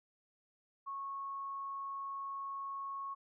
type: tone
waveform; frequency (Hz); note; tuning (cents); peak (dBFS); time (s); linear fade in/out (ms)
sine; 1100; C#6; -14; -39; 0.86-3.15; 20
effects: none